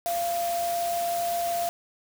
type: tone in noise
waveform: sine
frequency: 690 Hz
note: F5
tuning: 21 cents flat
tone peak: -25 dBFS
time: 0.06-1.69 s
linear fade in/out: 0 ms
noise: white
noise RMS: -36 dBFS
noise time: 0.06-1.69 s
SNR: +8 dB
effects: none